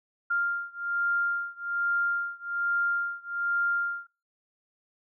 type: beating tone pair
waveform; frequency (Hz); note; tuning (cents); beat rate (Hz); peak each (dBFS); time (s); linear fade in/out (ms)
sine; 1396.9 / 1398.1; F6 / F6; 0 / +1; 1.2; -29 / -30; 0.3-4.07; 10
effects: noise-tail reverb RT60 0.3 s tail -21 dB re dry